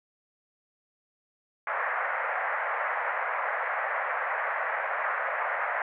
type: band-pass noise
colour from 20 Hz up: white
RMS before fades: -30 dBFS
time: 1.67-5.82 s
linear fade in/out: 2 ms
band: 540 to 2000 Hz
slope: 48 dB/octave
effects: none